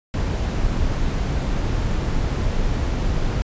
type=noise; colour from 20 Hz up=brown; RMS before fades=-21 dBFS; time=0.14-3.42 s; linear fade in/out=0 ms; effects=resampled to 16000 Hz